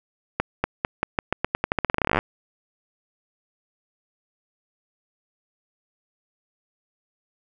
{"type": "accelerating click train", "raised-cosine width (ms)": 0.5, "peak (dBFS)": -5, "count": 26, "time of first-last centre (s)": [0.4, 2.189], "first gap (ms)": 240, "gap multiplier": 0.87, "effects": []}